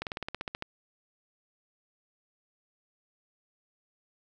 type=slowing click train; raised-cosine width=0.3 ms; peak=-18 dBFS; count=11; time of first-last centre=0.02-0.624 s; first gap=48 ms; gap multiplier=1.05; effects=none